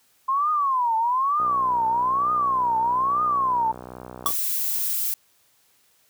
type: tone with vibrato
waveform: sine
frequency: 1046.5 Hz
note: C6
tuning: in tune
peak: -19 dBFS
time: 0.28-3.72 s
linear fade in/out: 10 ms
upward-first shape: triangle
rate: 1.1 Hz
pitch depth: 300 cents each way
type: click train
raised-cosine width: 1 ms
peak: -23 dBFS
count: 182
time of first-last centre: 1.4-4.305 s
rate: 62.3 Hz
type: noise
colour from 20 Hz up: violet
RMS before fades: -25 dBFS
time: 4.26-5.14 s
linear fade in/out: 0 ms
type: tone with exponential decay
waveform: square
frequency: 1142 Hz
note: D6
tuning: 49 cents flat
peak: -17 dBFS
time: 4.26-4.35 s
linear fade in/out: 0 ms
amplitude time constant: 18 ms
effects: white hiss -62 dBFS RMS until 6.09 s + high-pass 60 Hz 12 dB/octave